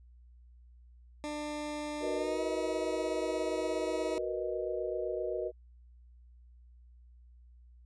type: tone with pitch glide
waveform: 20% pulse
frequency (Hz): 298.2 to 319.6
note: D4 to D#4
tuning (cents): +27 to +47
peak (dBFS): -31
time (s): 1.24-4.18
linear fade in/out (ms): 0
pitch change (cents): +120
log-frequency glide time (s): 2.16-2.41
type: chord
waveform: sine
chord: B major seventh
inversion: second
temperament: equal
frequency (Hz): 370 / 466.2 / 493.9 / 622.3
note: F#4 / A#4 / B4 / D#5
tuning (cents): 0 / 0 / 0 / 0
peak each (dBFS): -37 / -38 / -39 / -37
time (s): 2-5.52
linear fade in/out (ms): 50
effects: added 60 Hz sine -54 dBFS peak until 7.85 s + resampled to 22050 Hz